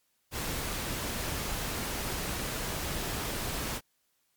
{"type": "noise", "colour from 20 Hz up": "pink", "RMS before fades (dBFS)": -34, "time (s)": [0.31, 3.81], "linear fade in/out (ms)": 50, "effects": ["white hiss -74 dBFS RMS until 4.36 s", "MP3 96 kbps"]}